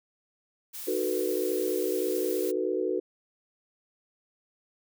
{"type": "noise", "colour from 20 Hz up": "blue", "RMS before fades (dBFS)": -39, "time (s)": [0.73, 2.52], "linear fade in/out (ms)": 20}
{"type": "chord", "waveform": "sine", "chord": "B dominant seventh", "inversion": "first", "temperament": "just", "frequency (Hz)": [308.7, 370.4, 444.5, 493.9], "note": ["D#4", "F#4", "A4", "B4"], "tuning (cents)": [-14, 2, 18, 0], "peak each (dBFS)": [-34, -29, -32, -32], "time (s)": [0.87, 3], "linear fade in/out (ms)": 10}
{"effects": []}